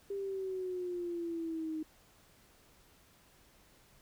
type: exponential sweep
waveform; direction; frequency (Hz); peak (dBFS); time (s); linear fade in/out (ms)
sine; down; 400 to 311.1; -35; 0.1-1.83; 5
effects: pink hiss -64 dBFS RMS until 4.01 s